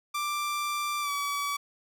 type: tone with pitch glide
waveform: sawtooth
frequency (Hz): 1179 to 1142.8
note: D6 to D6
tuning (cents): +6 to -48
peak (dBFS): -25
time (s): 0.14-1.57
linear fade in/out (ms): 10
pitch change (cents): -54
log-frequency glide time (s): 1.01-1.11
effects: none

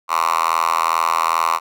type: tone with high-pass filter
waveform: 5% pulse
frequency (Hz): 82.41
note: E2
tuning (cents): 0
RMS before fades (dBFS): -18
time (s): 0.08-1.6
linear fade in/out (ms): 50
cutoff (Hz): 1100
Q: 6.2
effects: none

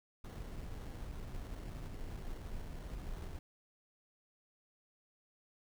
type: noise with sample-and-hold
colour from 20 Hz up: brown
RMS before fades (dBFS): -44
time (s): 0.24-3.39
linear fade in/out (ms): 5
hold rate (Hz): 2450
effects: none

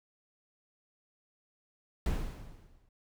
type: noise with exponential decay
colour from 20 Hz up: brown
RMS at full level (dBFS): -28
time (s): 2.06-2.89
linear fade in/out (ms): 2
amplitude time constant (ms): 180
effects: none

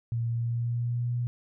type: tone with pitch glide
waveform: sine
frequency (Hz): 116.54 to 121.14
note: A#2 to B2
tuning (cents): 0 to -33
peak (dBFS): -26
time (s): 0.12-1.27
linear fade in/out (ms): 0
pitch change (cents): +67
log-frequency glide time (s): 0.28-1.14
effects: none

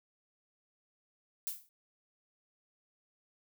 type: noise with exponential decay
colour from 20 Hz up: violet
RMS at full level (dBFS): -33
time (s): 1.47-1.69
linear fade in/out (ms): 0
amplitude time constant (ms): 47
effects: none

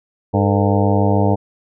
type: harmonic tone with a mistuned harmonic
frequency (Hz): 100.6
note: G2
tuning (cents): +45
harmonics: 1 / 2 / 3 / 4 / 5 / 6 / 7 / 8 / 9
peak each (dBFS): -16 / -19 / -21 / -22 / -23 / -24 / -24 / -25 / -26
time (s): 0.33-1.36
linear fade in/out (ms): 20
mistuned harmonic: 4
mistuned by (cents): +140
effects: none

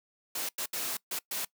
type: noise bursts at uneven times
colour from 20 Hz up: white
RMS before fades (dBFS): -34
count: 5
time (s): 0.35-0.49 / 0.58-0.66 / 0.73-0.97 / 1.11-1.19 / 1.31-1.45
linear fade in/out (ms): 5
effects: noise-tail reverb RT60 0.1 s tail -22 dB re dry + high-pass 200 Hz 12 dB/octave

